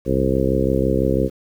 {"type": "harmonic tone with a mistuned harmonic", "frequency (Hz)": 66, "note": "C2", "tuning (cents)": 16, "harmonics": [1, 2, 3, 4, 5, 6, 7, 8], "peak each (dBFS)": [-24, -24, -24, -24, -24, -24, -24, -24], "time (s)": [0.05, 1.3], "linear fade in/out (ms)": 50, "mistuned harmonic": 1, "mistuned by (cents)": -78, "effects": ["8-bit"]}